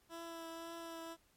15% pulse tone with vibrato, 331.9 Hz, E4, 12 cents sharp, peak -39 dBFS, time 0.09-1.17 s, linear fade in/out 50 ms, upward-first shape triangle, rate 1.9 Hz, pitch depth 18 cents each way, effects pink hiss -72 dBFS RMS until 1.36 s + MP3 64 kbps

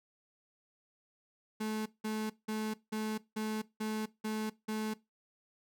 35% pulse tone bursts, 216.5 Hz, A3, 28 cents flat, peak -32 dBFS, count 8, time 1.6-4.94 s, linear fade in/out 10 ms, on 260 ms, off 180 ms, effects noise-tail reverb RT60 0.2 s tail -19 dB re dry

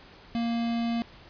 square tone with notch filter, 233.1 Hz, A#3, in tune, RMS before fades -28 dBFS, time 0.35-1.02 s, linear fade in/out 0 ms, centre 1400 Hz, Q 1.5, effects pink hiss -51 dBFS RMS until 1.29 s + resampled to 11025 Hz

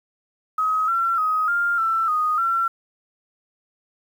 sine tone with pitch steps, 1269 / 1357 / 1260 / 1400 / 1335 / 1241 / 1355 Hz, D#6 / E6 / D#6 / F6 / E6 / D#6 / E6, +34 / +50 / +21 / +4 / +22 / -5 / +47 cents, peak -18 dBFS, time 0.58-2.68 s, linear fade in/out 5 ms, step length 300 ms, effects 8-bit

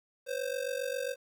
square ring-modulated tone, 523 Hz, C5, 1 cent flat, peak -30 dBFS, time 0.26-1.16 s, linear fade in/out 50 ms, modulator 23.7 Hz, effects 11-bit

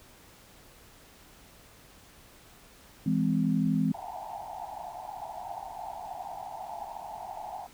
sine chord, E augmented, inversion none, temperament just, 164.81 / 206 / 257.5 Hz, E3 / G#3 / B#3, 0 / -14 / -28 cents, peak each -28 dBFS, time 3.06-3.92 s, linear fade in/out 5 ms
pink band-pass noise, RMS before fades -40 dBFS, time 3.94-7.67 s, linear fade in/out 5 ms, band 680 to 920 Hz, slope 96 dB/octave
effects pink hiss -55 dBFS RMS until 7.73 s

